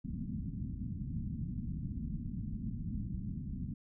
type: low-pass noise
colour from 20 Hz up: white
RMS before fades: -39 dBFS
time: 0.04-3.74 s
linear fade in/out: 10 ms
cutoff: 240 Hz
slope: 48 dB/octave
effects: none